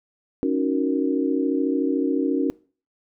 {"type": "chord", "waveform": "sine", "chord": "D# minor seventh", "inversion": "third", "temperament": "equal", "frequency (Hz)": [277.2, 311.1, 370, 466.2], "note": ["C#4", "D#4", "F#4", "A#4"], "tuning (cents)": [0, 0, 0, 0], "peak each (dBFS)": [-22, -26, -26, -28], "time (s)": [0.43, 2.5], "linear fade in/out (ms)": 0, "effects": ["noise-tail reverb RT60 0.4 s tail -23 dB re dry"]}